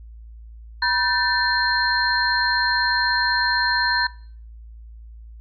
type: tone cluster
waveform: sine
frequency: 971 / 1542 / 1772 / 4187 Hz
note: B5 / G6 / A6 / C8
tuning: -30 / -29 / +12 / 0 cents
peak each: -23 dBFS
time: 0.82-4.07 s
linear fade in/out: 5 ms
effects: noise-tail reverb RT60 0.5 s tail -22 dB re dry + added 56 Hz sine -38 dBFS peak until 5.4 s